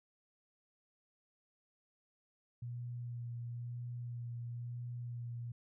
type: tone with vibrato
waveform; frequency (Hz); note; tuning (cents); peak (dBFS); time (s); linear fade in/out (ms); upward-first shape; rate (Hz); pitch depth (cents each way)
sine; 120; B2; -49; -40; 2.62-5.52; 5; sine; 1; 17
effects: none